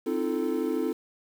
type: chord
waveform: triangle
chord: F dominant seventh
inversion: second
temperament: equal with one note detuned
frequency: 261.6 / 311.1 / 343.4 / 440 Hz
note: C4 / Eb4 / F4 / A4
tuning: 0 / 0 / -29 / 0 cents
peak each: -29 dBFS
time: 0.06-0.93 s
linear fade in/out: 10 ms
effects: 8-bit